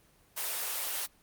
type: high-pass noise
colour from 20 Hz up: white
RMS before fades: -34 dBFS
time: 0.36-1.07 s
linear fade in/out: 20 ms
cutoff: 450 Hz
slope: 24 dB/octave
effects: pink hiss -64 dBFS RMS until 1.22 s + Opus 24 kbps